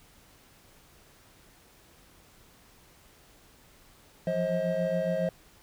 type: tone cluster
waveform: triangle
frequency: 170.6 / 177.8 / 531 / 636 Hz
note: F3 / F3 / C5 / D#5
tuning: -40 / +31 / +25 / +38 cents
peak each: -33 / -32 / -28 / -28 dBFS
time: 4.27-5.29 s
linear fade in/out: 2 ms
effects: pink hiss -58 dBFS RMS until 5.62 s